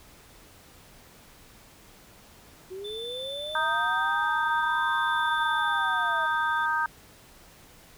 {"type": "linear two-way sweep", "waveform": "sine", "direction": "up then down", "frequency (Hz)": [364.1, 1063, 634], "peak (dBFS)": -35, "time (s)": [2.7, 6.27], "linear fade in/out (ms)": 20, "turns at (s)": 4.98}
{"type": "tone with tremolo", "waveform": "triangle", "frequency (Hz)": 3534, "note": "A7", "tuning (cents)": 7, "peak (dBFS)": -33, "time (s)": [2.84, 6.66], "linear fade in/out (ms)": 10, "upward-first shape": "sine", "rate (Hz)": 0.48, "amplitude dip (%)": 60}
{"type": "chord", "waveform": "sine", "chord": "Eb major", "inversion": "second", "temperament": "equal", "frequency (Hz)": [932.3, 1244.5, 1568], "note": ["Bb5", "Eb6", "G6"], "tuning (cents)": [0, 0, 0], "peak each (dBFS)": [-28, -29, -27], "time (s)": [3.55, 6.86], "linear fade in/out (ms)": 2}
{"effects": ["pink hiss -53 dBFS RMS until 7.97 s"]}